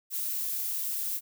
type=noise; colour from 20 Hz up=violet; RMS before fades=-32 dBFS; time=0.1-1.21 s; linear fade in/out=50 ms; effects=none